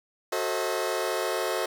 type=chord; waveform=sawtooth; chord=F# diminished seventh; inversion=none; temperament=just; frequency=370 / 444 / 532.8 / 639.4 Hz; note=F#4 / A4 / C5 / Eb5; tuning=0 / +16 / +31 / +47 cents; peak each=-28 dBFS; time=0.32-1.66 s; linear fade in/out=5 ms; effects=none